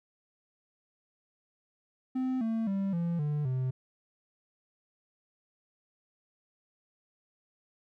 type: tone with pitch steps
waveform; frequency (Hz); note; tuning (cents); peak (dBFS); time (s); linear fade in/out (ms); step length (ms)
triangle; 258.2 / 224.8 / 195.68 / 170.35 / 148.3 / 129.1; C4 / A3 / G3 / F3 / D3 / C3; -23 / +37 / -3 / -43 / +17 / -23; -26; 2.15-3.71; 10; 260
effects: none